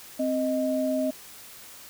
sine tone pair together, 261.6 / 623.7 Hz, C4 / D#5, 0 / +4 cents, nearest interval octave + minor third, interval 1504 cents, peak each -26 dBFS, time 0.19-1.11 s, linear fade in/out 10 ms, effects white hiss -46 dBFS RMS until 1.89 s

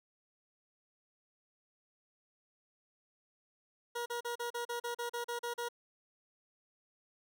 20% pulse tone bursts, 476.4 Hz, A#4, 38 cents sharp, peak -31 dBFS, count 12, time 3.95-5.688 s, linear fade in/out 10 ms, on 110 ms, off 38 ms, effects none

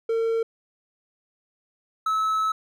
triangle tone pair in turn, 454.4 / 1297.9 Hz, A#4 / E6, -44 / -27 cents, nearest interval octave + tritone, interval 1817 cents, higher second, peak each -19 dBFS, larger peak neither, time 0.09-0.43 / 2.06-2.52 s, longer second, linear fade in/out 5 ms, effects none

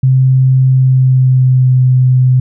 sine tone with pitch glide, 130.81 to 127.97 Hz, C3 to C3, 0 to -38 cents, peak -5 dBFS, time 0.03-2.4 s, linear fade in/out 5 ms, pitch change -38 cents, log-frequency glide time 0.68-1.8 s, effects none

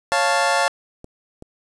25% pulse chord, Db augmented, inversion none, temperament equal, 554.4 / 698.5 / 880 Hz, Db5 / F5 / A5, 0 / 0 / 0 cents, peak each -18 / -17 / -17 dBFS, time 0.12-0.68 s, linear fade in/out 0 ms
clicks, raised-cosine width 2 ms, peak -24 dBFS, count 2, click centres 1.044 / 1.424 s
effects resampled to 22050 Hz + 8-bit

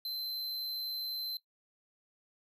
square tone, 4086 Hz, C8, 42 cents flat, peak -36 dBFS, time 0.05-1.37 s, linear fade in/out 2 ms, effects noise-tail reverb RT60 0.1 s tail -18 dB re dry

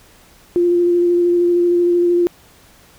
sine tone with vibrato, 349.2 Hz, F4, in tune, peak -11 dBFS, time 0.56-2.27 s, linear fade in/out 0 ms, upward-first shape square, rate 13 Hz, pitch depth 11 cents each way, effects pink hiss -48 dBFS RMS until 2.98 s

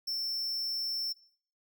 square tone, 5380 Hz, E8, 34 cents sharp, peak -32 dBFS, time 0.07-1.13 s, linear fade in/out 10 ms, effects noise-tail reverb RT60 0.5 s tail -18 dB re dry

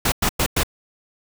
pink noise bursts, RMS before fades -19 dBFS, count 4, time 0.05-0.634 s, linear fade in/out 5 ms, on 71 ms, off 100 ms, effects none

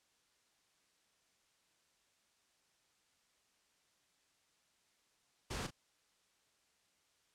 pink noise with echo, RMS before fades -41 dBFS, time 5.5-5.67 s, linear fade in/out 10 ms, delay 38 ms, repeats 1, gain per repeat -10 dB, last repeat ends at 5.708 s, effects white hiss -75 dBFS RMS until 7.34 s + low-pass 8000 Hz 12 dB/octave

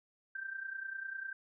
sine tone with amplitude modulation, 1568 Hz, G6, in tune, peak -36 dBFS, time 0.35-1.33 s, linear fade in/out 5 ms, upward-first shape sine, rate 30 Hz, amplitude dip 70%, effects none

